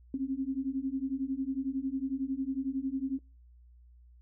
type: beating tone pair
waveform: sine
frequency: 261.6 / 272.6 Hz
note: C4 / C#4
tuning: 0 / -29 cents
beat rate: 11 Hz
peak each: -34 / -33 dBFS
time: 0.14-3.19 s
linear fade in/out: 2 ms
effects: noise-tail reverb RT60 0.3 s tail -23 dB re dry + added 60 Hz sine -54 dBFS peak until 4.21 s